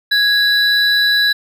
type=tone pair together; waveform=triangle; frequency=1661.2 / 3961 Hz; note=G#6 / B7; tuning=0 / +4 cents; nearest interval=octave + minor third; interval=1504 cents; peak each=-12 dBFS; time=0.11-1.33 s; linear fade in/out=10 ms; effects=none